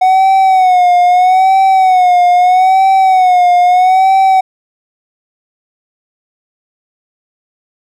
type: tone with vibrato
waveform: triangle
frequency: 740 Hz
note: F#5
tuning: in tune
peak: -3 dBFS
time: 0.01-4.41 s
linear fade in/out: 10 ms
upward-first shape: sine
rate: 0.78 Hz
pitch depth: 70 cents each way
effects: none